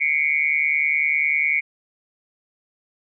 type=tone with amplitude modulation; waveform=sine; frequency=2217 Hz; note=C#7; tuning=in tune; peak=-13 dBFS; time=0-1.61 s; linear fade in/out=20 ms; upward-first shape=sine; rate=150 Hz; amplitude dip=95%; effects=none